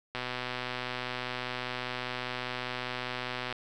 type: click train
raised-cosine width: 0.3 ms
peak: -18 dBFS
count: 423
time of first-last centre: 0.15-3.526 s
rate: 125 Hz
effects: none